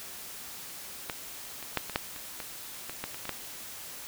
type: clicks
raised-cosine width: 0.3 ms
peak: -16 / -25 / -10 / -21 / -10 / -26 / -21 / -21 / -17 / -25 / -23 / -15 dBFS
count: 12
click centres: 1.098 / 1.627 / 1.773 / 1.897 / 1.959 / 2.162 / 2.402 / 2.896 / 3.04 / 3.145 / 3.254 / 3.293 s
effects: white hiss -43 dBFS RMS until 4.07 s